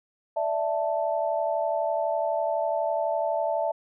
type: chord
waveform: sine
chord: D suspended second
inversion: none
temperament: equal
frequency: 587.3 / 659.3 / 880 Hz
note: D5 / E5 / A5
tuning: 0 / 0 / 0 cents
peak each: -29 / -26 / -30 dBFS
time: 0.36-3.72 s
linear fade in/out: 10 ms
effects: none